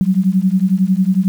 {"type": "beating tone pair", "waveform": "sine", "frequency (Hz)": [182.8, 193.8], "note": ["F#3", "G3"], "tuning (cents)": [-21, -20], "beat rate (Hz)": 11, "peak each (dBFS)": -14, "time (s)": [0.01, 1.28], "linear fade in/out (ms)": 0, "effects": ["7-bit"]}